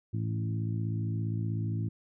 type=harmonic tone with a mistuned harmonic; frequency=55.4 Hz; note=A1; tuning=13 cents sharp; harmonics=2 / 3 / 4 / 5 / 6; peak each=-30 / -37 / -41 / -43 / -44 dBFS; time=0.13-1.89 s; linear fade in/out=10 ms; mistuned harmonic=2; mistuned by=-25 cents; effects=none